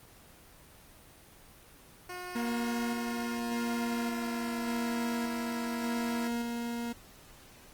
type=tone with pitch glide; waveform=10% pulse; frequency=360.2 to 332.2 Hz; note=F#4 to E4; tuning=-46 to +13 cents; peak=-31 dBFS; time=2.09-6.28 s; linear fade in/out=5 ms; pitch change=-141 cents; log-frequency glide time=2.94-5.14 s
type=tone with tremolo; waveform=40% pulse; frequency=235.6 Hz; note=A#3; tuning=19 cents sharp; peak=-30 dBFS; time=2.35-6.93 s; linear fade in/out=10 ms; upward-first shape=square; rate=0.86 Hz; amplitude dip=25%
effects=pink hiss -55 dBFS RMS until 7.73 s + Opus 24 kbps